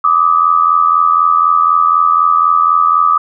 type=tone pair together; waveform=sine; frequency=1174.7 / 1258.7 Hz; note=D6 / D#6; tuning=0 / +20 cents; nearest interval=minor second; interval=120 cents; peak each=-10 dBFS; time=0.04-3.18 s; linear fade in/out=5 ms; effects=none